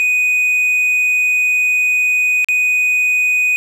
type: tone with dropouts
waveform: triangle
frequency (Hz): 2489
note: D#7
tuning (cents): 0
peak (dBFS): -10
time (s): 0-3.56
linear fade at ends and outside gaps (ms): 0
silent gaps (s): 2.445-2.486
effects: none